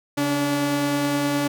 sawtooth tone pair together, 139.22 / 288.1 Hz, C#3 / D4, +8 / -33 cents, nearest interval octave + minor second, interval 1259 cents, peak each -25 / -17 dBFS, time 0.17-1.48 s, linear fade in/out 10 ms, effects none

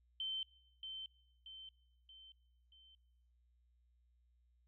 sine tone with echo, 3093 Hz, G7, 24 cents flat, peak -38 dBFS, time 0.2-0.43 s, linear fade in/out 2 ms, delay 630 ms, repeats 4, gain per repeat -6 dB, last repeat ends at 2.95 s, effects noise-tail reverb RT60 0.9 s tail -23 dB re dry + added 60 Hz sine -70 dBFS peak until 4.67 s

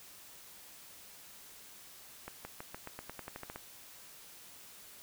accelerating click train, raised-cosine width 0.5 ms, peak -27 dBFS, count 13, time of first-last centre 2.28-3.56 s, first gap 170 ms, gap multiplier 0.91, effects white hiss -54 dBFS RMS until 5.02 s

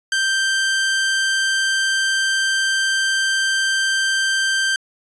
sawtooth tone, 1568 Hz, G6, in tune, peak -13 dBFS, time 0.12-4.76 s, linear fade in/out 2 ms, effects resampled to 22050 Hz

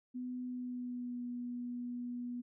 sine tone with pitch glide, 250 to 243.7 Hz, B3 to B3, +21 to -23 cents, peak -38 dBFS, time 0.14-2.42 s, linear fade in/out 20 ms, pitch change -44 cents, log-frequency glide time 0.46-1.23 s, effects none

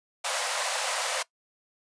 pink high-pass noise, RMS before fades -29 dBFS, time 0.24-1.23 s, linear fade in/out 10 ms, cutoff 510 Hz, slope 96 dB/octave, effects noise-tail reverb RT60 0.1 s tail -20 dB re dry + resampled to 22050 Hz

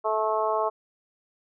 harmonic tone, 217.4 Hz, A3, 21 cents flat, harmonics 2 / 3 / 4 / 5 / 6, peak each -29 / -27 / -29 / -28 / -36 dBFS, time 0.04-0.7 s, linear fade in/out 20 ms, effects none

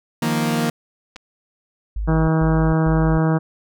sawtooth chord, Eb suspended second, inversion none, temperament equal, 155.56 / 174.61 / 233.1 Hz, Eb3 / F3 / Bb3, 0 / 0 / 0 cents, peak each -19 / -22 / -16 dBFS, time 0.22-0.7 s, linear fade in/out 5 ms
clicks, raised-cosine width 0.2 ms, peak -20 dBFS, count 2, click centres 1.16 / 1.164 s
sine tone bursts, 51.91 Hz, G#1, in tune, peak -21 dBFS, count 3, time 1.96-3.18 s, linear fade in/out 5 ms, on 320 ms, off 130 ms
harmonic tone, 159.9 Hz, D#3, 48 cents sharp, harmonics 1 / 2 / 3 / 4 / 5 / 6 / 7 / 8 / 9 / 10, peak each -16 / -22 / -26 / -28 / -30 / -32 / -33 / -34 / -35 / -36 dBFS, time 2.07-3.39 s, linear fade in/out 20 ms
effects none

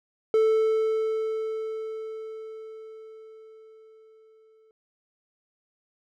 triangle tone with exponential decay, 440 Hz, A4, in tune, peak -15 dBFS, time 0.34-4.71 s, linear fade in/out 1 ms, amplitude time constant 950 ms, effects none

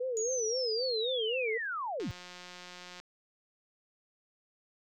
sine tone with vibrato, 476.6 Hz, A#4, 38 cents sharp, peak -31 dBFS, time 0-1.58 s, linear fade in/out 10 ms, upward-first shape sine, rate 3.8 Hz, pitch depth 160 cents each way
sine linear sweep, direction down, 6850 to 72 Hz, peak -33 dBFS, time 0.17-2.11 s, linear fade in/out 0 ms
click train, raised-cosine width 0.2 ms, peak -30 dBFS, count 180, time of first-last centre 2-3 s, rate 179 Hz
effects none

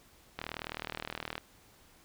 click train, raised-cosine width 0.3 ms, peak -20 dBFS, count 40, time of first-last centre 0.39-1.38 s, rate 39.4 Hz, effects pink hiss -61 dBFS RMS until 2.04 s

